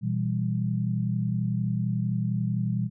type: chord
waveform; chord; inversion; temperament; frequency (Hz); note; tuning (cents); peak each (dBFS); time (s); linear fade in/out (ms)
sine; E minor; second; equal with one note detuned; 120.65 / 164.81 / 196; B2 / E3 / G3; -40 / 0 / 0; -27 / -30 / -29; 0.01-2.9; 50
effects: none